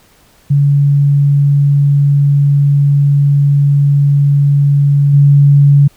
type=tone with level steps; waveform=sine; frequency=142.2 Hz; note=C#3; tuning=45 cents sharp; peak=-6 / -3 dBFS; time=0.5-5.88 s; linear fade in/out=10 ms; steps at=5.13 s; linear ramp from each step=10 ms; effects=pink hiss -48 dBFS RMS until 5.96 s